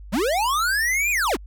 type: linear two-way sweep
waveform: square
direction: up then down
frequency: 163.7 to 2489 to 163.7 Hz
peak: -20 dBFS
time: 0.12-1.37 s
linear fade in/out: 20 ms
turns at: 1.11 s
effects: added 50 Hz sine -37 dBFS peak until 1.46 s